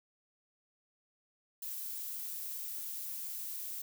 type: noise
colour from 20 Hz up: violet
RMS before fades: -41 dBFS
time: 1.62-3.82 s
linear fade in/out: 5 ms
effects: none